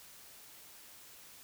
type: silence
effects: white hiss -55 dBFS RMS until 1.43 s